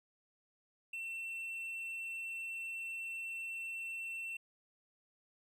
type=tone; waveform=triangle; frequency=2696 Hz; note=E7; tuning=38 cents sharp; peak=-38 dBFS; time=0.93-4.37 s; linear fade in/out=5 ms; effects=none